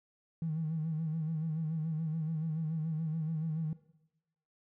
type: tone with vibrato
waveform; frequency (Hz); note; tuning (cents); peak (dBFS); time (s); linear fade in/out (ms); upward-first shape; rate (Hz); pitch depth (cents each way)
triangle; 159.1; D#3; +39; -28; 0.42-3.73; 2; sine; 7; 63
effects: noise-tail reverb RT60 0.9 s tail -21 dB re dry + tanh soft clip ceiling -29 dBFS